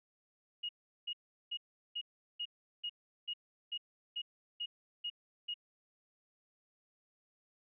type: tone bursts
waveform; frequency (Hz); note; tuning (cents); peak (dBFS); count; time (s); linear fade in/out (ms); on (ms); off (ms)
sine; 2876; F#7; -50; -36; 12; 0.63-5.542; 10; 61; 380
effects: none